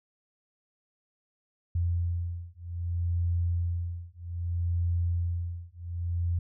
sine beating tone pair, 86 / 86.63 Hz, F2 / F2, -26 / -13 cents, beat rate 0.63 Hz, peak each -30 dBFS, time 1.75-6.39 s, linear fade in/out 5 ms, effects none

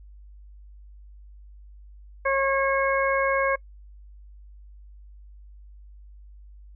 harmonic tone, 544 Hz, C#5, 33 cents flat, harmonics 1 / 2 / 3 / 4, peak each -23 / -26 / -28 / -29 dBFS, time 2.25-3.56 s, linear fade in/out 10 ms, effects noise-tail reverb RT60 0.1 s tail -25 dB re dry + added 50 Hz sine -44 dBFS peak until 6.75 s

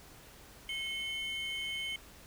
triangle tone pair together, 2176 / 3077 Hz, C#7 / G7, -33 / -33 cents, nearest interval tritone, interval 600 cents, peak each -37 / -36 dBFS, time 0.69-1.96 s, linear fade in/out 2 ms, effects added 52 Hz sine -62 dBFS peak until 2.26 s + pink hiss -55 dBFS RMS until 2.26 s

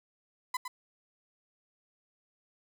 35% pulse tone with echo, 1007 Hz, B5, 33 cents sharp, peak -28 dBFS, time 0.54-0.57 s, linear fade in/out 5 ms, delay 110 ms, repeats 1, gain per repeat -7 dB, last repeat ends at 0.68 s, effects none

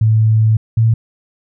sine tone pair in turn, 110 / 113.03 Hz, A2 / A2, 0 / +47 cents, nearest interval unison, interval 47 cents, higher second, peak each -8 dBFS, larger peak neither, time 0.01-0.57 / 0.77-0.94 s, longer first, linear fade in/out 5 ms, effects none

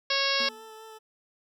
harmonic tone, 550 Hz, C#5, 14 cents flat, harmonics 1 / 2 / 3 / 4 / 5 / 6 / 7 / 8 / 9 / 10, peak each -33 / -33 / -33 / -33 / -33 / -33 / -33 / -33 / -33 / -33 dBFS, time 0.1-0.49 s, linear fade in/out 5 ms
20% pulse tone with vibrato, 440 Hz, A4, in tune, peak -39 dBFS, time 0.38-0.99 s, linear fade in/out 20 ms, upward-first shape sine, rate 4.8 Hz, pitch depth 14 cents each way
sine tone with exponential decay, 238.2 Hz, A#3, 38 cents sharp, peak -37 dBFS, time 0.4-0.75 s, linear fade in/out 5 ms, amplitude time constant 74 ms
effects none

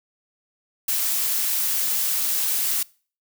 blue noise, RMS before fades -23 dBFS, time 0.88-2.83 s, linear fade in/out 5 ms, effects noise-tail reverb RT60 0.4 s tail -23 dB re dry

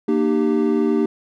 triangle chord, Eb major, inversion second, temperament equal with one note detuned, 233.1 / 303.5 / 392 Hz, Bb3 / Eb4 / G4, 0 / -43 / 0 cents, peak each -18 dBFS, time 0.08-1.06 s, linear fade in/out 5 ms, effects none

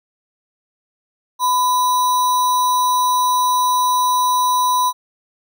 sine tone with sample-and-hold, 1000 Hz, B5, 21 cents sharp, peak -13 dBFS, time 1.39-4.93 s, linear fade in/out 50 ms, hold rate 4900 Hz, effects none

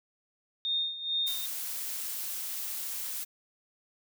sine tone with tremolo, 3668 Hz, A#7, 29 cents flat, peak -26 dBFS, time 0.65-1.46 s, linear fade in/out 0 ms, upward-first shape sine, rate 2.3 Hz, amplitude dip 75%
blue noise, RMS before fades -36 dBFS, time 1.26-3.25 s, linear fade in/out 20 ms
effects none

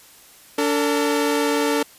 sawtooth tone pair together, 288.4 / 451 Hz, D4 / A4, -31 / +43 cents, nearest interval minor sixth, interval 774 cents, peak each -17 dBFS, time 0.58-1.83 s, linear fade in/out 5 ms, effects white hiss -48 dBFS RMS until 1.98 s + resampled to 32000 Hz

